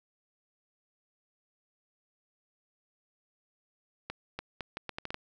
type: accelerating click train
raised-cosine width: 0.3 ms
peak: -20 dBFS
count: 9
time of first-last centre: 4.1-5.144 s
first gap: 290 ms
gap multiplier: 0.75
effects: none